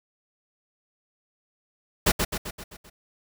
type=noise with echo; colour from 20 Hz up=pink; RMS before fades=-19 dBFS; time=2.06-2.12 s; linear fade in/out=10 ms; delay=130 ms; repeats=6; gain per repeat=-5 dB; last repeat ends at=2.9 s; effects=none